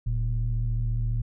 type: tone pair together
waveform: sine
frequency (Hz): 40.3 / 114.9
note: E1 / A#2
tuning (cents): -38 / -25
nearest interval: octave + tritone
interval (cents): 1813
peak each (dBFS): -25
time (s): 0.06-1.22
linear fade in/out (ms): 10
effects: tanh soft clip ceiling -18 dBFS